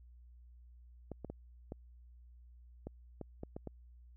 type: clicks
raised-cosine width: 2 ms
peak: -29 dBFS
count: 9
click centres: 1.117 / 1.247 / 1.3 / 1.721 / 2.87 / 3.213 / 3.434 / 3.565 / 3.673 s
effects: added 60 Hz sine -55 dBFS peak until 4.16 s